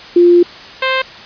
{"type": "tone pair in turn", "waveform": ["sine", "10% pulse"], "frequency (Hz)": [349.2, 524.3], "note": ["F4", "C5"], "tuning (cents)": [0, 3], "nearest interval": "perfect fifth", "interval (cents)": 703, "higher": "second", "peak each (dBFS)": -4, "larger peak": "neither", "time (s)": [[0.16, 0.43], [0.82, 1.02]], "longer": "first", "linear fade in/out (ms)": 5, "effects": ["white hiss -33 dBFS RMS until 1.25 s", "resampled to 11025 Hz"]}